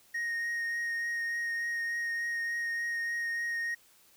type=tone with vibrato; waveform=triangle; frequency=1864.7 Hz; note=A#6; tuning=in tune; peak=-29 dBFS; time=0.14-3.75 s; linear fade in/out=10 ms; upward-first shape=triangle; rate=3.4 Hz; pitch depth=13 cents each way; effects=white hiss -62 dBFS RMS until 4.16 s